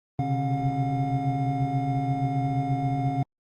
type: tone cluster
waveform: triangle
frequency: 127.7 / 134 / 142.3 / 270.8 / 716 Hz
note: C3 / C3 / C#3 / C#4 / F5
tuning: -42 / +42 / +46 / -40 / +43 cents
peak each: -28 dBFS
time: 0.19-3.23 s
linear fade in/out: 2 ms
effects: Opus 24 kbps